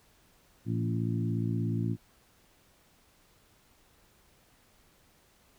harmonic tone with a mistuned harmonic, 56.9 Hz, A#1, 41 cents flat, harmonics 2 / 3 / 4 / 5 / 6, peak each -30 / -34 / -36 / -38 / -40 dBFS, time 0.65-1.97 s, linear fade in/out 50 ms, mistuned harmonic 5, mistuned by -15 cents, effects pink hiss -64 dBFS RMS until 5.58 s

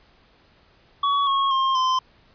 square tone with pitch steps, 1127 / 1095.5 / 1065 / 1035.3 Hz, C#6 / C#6 / C6 / C6, +28 / -21 / +30 / -19 cents, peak -19 dBFS, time 1.03-1.99 s, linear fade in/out 5 ms, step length 240 ms, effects pink hiss -57 dBFS RMS until 2.34 s + resampled to 11025 Hz

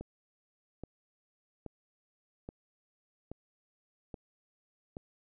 click train, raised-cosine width 2 ms, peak -28 dBFS, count 7, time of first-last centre 0.01-4.969 s, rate 1.21 Hz, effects none

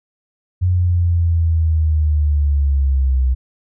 sine linear sweep, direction down, 91.1 to 63.1 Hz, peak -12 dBFS, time 0.61-3.35 s, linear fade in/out 20 ms, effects none

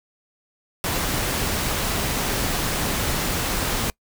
pink noise, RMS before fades -24 dBFS, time 0.84-3.9 s, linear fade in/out 0 ms, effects noise-tail reverb RT60 0.1 s tail -25 dB re dry

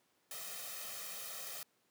white noise with comb filter, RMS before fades -45 dBFS, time 0.31-1.63 s, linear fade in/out 2 ms, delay 1.6 ms, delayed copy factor +0.8, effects pink hiss -75 dBFS RMS until 1.9 s + high-pass 200 Hz 12 dB/octave

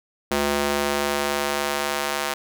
square tone with high-pass filter sweep, 71.8 Hz, D2, 39 cents flat, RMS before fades -24 dBFS, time 0.31-2.34 s, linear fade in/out 5 ms, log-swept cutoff 300 to 750 Hz, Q 0.71, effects none

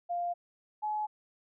sine tone pair in turn, 698.5 / 849.6 Hz, F5 / G#5, 0 / +39 cents, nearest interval minor third, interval 339 cents, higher second, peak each -30 / -30 dBFS, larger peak neither, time 0.09-0.34 / 0.82-1.07 s, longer neither, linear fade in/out 20 ms, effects none

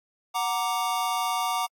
square chord, Gb augmented, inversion none, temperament equal, 740 / 932.3 / 1174.7 Hz, Gb5 / Bb5 / D6, 0 / 0 / 0 cents, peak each -30 dBFS, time 0.34-1.67 s, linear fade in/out 20 ms, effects AAC 64 kbps

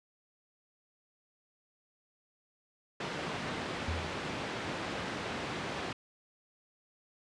pink band-pass noise, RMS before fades -38 dBFS, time 3-5.93 s, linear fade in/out 5 ms, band 140 to 3400 Hz, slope 12 dB/octave
sine tone with exponential decay, 82.41 Hz, E2, in tune, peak -30 dBFS, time 3.88-4.39 s, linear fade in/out 5 ms, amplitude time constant 110 ms
effects resampled to 22050 Hz

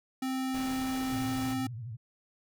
square tone, 261.6 Hz, C4, in tune, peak -31 dBFS, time 0.22-1.67 s, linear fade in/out 5 ms
pink noise, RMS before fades -43 dBFS, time 0.54-1.54 s, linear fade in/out 5 ms
sine tone with vibrato, 116.54 Hz, A#2, in tune, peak -37 dBFS, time 1.11-1.97 s, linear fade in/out 20 ms, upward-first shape sine, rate 12 Hz, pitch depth 160 cents each way
effects none

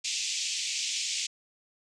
white band-pass noise, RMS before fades -32 dBFS, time 0.04-1.27 s, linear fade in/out 10 ms, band 2300 to 7500 Hz, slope 48 dB/octave, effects none

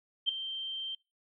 sine tone with ADSR envelope, 3138 Hz, G7, 1 cent sharp, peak -22 dBFS, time 0.26-0.95 s, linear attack 30 ms, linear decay 4 ms, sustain -13 dB, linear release 4 ms, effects noise-tail reverb RT60 0.3 s tail -26 dB re dry

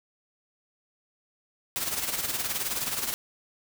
white noise with tremolo, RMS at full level -28 dBFS, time 1.76-3.14 s, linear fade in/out 0 ms, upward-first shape sine, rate 19 Hz, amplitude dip 60%, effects none

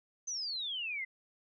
sine exponential sweep, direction down, 6272 to 2018 Hz, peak -35 dBFS, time 0.27-1.05 s, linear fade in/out 10 ms, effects none

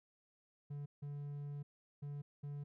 triangle tone bursts at uneven times, 144.1 Hz, D3, 33 cents flat, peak -40 dBFS, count 4, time 0.7-0.86 / 1.02-1.63 / 2.02-2.22 / 2.43-2.64 s, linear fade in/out 10 ms, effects none

